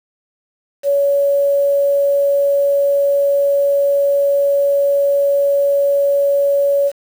sine tone with quantisation, 563 Hz, C#5, 27 cents sharp, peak -11 dBFS, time 0.83-6.92 s, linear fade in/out 50 ms, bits 6, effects none

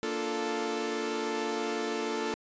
sawtooth chord, Bb major seventh, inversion none, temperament equal, 233.1 / 293.7 / 349.2 / 440 Hz, Bb3 / D4 / F4 / A4, 0 / 0 / 0 / 0 cents, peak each -34 / -34 / -33 / -29 dBFS, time 0.03-2.34 s, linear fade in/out 0 ms, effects resampled to 16000 Hz

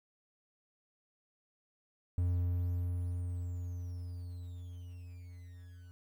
triangle tone with level ramp, 88.3 Hz, F2, 20 cents sharp, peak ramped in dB -26 to -48 dBFS, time 2.18-5.91 s, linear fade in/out 0 ms, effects 11-bit

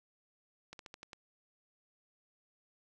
slowing click train, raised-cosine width 0.2 ms, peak -30 dBFS, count 6, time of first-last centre 0.73-1.132 s, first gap 62 ms, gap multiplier 1.13, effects none

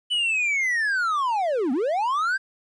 triangle linear two-way sweep, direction down then up, 3002 to 233.1 to 1610 Hz, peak -19 dBFS, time 0.1-2.38 s, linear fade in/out 20 ms, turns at 1.72 s, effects resampled to 22050 Hz + 10-bit

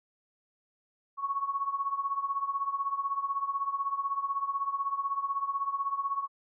sine tone with tremolo, 1109 Hz, C#6, in tune, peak -25 dBFS, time 1.17-6.28 s, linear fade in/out 50 ms, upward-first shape triangle, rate 16 Hz, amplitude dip 85%, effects none

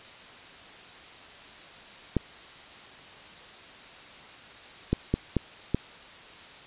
clicks, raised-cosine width 3 ms, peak -10 dBFS, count 5, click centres 2.167 / 4.93 / 5.14 / 5.367 / 5.746 s, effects white hiss -47 dBFS RMS until 6.66 s + resampled to 8000 Hz

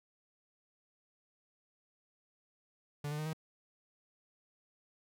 45% pulse tone with pitch steps, 145.9 / 149.83 / 153.86 / 158.01 Hz, D3 / D3 / D#3 / D#3, -11 / +35 / -19 / +27 cents, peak -36 dBFS, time 3.04-3.332 s, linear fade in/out 5 ms, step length 73 ms, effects none

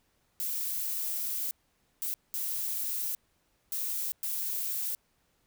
violet noise bursts at uneven times, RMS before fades -33 dBFS, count 5, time 0.4-1.51 / 2.02-2.14 / 2.34-3.15 / 3.72-4.12 / 4.23-4.95 s, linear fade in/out 0 ms, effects pink hiss -72 dBFS RMS until 5.46 s

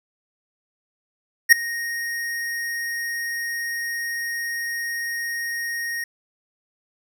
square tone with ADSR envelope, 1864.7 Hz, A#6, in tune, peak -5 dBFS, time 1.49-6.04 s, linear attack 34 ms, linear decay 4 ms, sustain -21 dB, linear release 3 ms, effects none

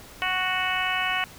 harmonic tone, 370 Hz, F#4, in tune, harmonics 2 / 3 / 4 / 5 / 6 / 7 / 8, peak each -31 / -31 / -31 / -31 / -31 / -31 / -31 dBFS, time 0.22-1.24 s, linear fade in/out 0 ms, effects pink hiss -46 dBFS RMS until 1.38 s

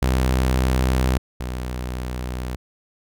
sawtooth tone pair in turn, 64 / 62.36 Hz, C2 / B1, -38 / +17 cents, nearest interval unison, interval 45 cents, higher first, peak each -13 / -22 dBFS, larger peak first, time 0.02-1.18 / 1.4-2.56 s, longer neither, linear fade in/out 5 ms, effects none

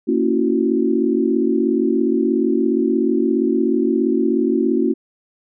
sine chord, F# dominant seventh, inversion first, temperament just, 231.2 / 277.5 / 333 / 370 Hz, A#3 / C#4 / E4 / F#4, -14 / +2 / +18 / 0 cents, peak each -20 dBFS, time 0.07-4.94 s, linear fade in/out 20 ms, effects none

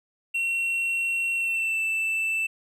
triangle tone with pitch glide, 2726 to 2653 Hz, F7 to E7, -43 to +10 cents, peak -22 dBFS, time 0.34-2.47 s, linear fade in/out 10 ms, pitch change -47 cents, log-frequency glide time 1.35-1.81 s, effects none

